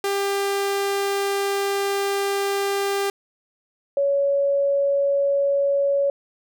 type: tone pair in turn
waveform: sawtooth / sine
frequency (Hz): 397.7 / 560.2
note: G4 / C#5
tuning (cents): +25 / +18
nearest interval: tritone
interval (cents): 593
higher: second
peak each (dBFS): -17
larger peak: neither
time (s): 0.04-3.1 / 3.97-6.1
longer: first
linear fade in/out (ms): 2
effects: none